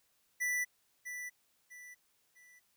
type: tone with echo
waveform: square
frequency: 1975.5 Hz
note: B6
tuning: in tune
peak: -32 dBFS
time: 0.4-0.65 s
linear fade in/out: 20 ms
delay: 650 ms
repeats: 3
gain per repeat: -9 dB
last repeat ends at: 2.6 s
effects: white hiss -74 dBFS RMS until 2.76 s